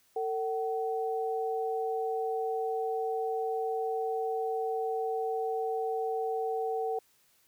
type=tone pair together; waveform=sine; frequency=450 / 756.8 Hz; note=A4 / F#5; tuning=+39 / +39 cents; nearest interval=major sixth; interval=900 cents; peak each=-31 / -33 dBFS; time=0.16-6.99 s; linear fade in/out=5 ms; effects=white hiss -67 dBFS RMS until 7.47 s